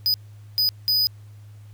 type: tone bursts at uneven times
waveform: square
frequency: 4978 Hz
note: D#8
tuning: in tune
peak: -18 dBFS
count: 3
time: 0.06-0.14 / 0.58-0.69 / 0.88-1.07 s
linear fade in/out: 0 ms
effects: added 104 Hz sine -41 dBFS peak until 1.73 s + pink hiss -60 dBFS RMS until 1.73 s